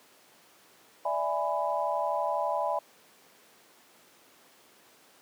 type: chord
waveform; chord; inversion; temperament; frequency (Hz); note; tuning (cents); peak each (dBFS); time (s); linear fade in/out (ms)
sine; E dominant seventh; third; equal with one note detuned; 587.3 / 659.3 / 830.6 / 995.2; D5 / E5 / G#5 / B5; 0 / 0 / 0 / +13; -32; 1.05-2.79; 5
effects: pink hiss -58 dBFS RMS until 5.21 s + high-pass 300 Hz 12 dB/octave